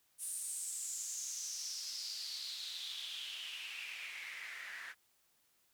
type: noise with band-pass filter sweep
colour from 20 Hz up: white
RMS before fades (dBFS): -44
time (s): 0.18-4.95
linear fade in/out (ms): 50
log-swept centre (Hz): 9600 to 1700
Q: 5.6
effects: white hiss -74 dBFS RMS until 5.73 s